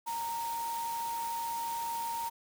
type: tone in noise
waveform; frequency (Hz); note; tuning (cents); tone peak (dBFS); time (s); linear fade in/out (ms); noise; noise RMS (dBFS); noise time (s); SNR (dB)
sine; 928; A#5; -8; -33; 0.06-2.3; 20; white; -44; 0.06-2.3; +8
effects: none